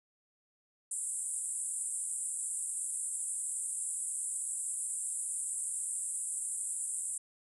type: band-pass noise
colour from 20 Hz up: white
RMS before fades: -37 dBFS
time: 0.91-7.18 s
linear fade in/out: 5 ms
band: 7700 to 10000 Hz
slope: 96 dB/octave
effects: none